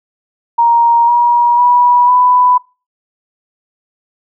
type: tone with pitch steps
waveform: sine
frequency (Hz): 937 / 955.6 / 974.5 / 993.9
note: A#5 / A#5 / B5 / B5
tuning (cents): +9 / +43 / -23 / +11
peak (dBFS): -6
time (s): 0.58-2.58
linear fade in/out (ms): 10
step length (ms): 500
effects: noise-tail reverb RT60 0.3 s tail -23 dB re dry